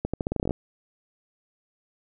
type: accelerating click train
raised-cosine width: 2 ms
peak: -13 dBFS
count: 12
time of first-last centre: 0.05-0.509 s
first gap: 86 ms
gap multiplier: 0.84
effects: none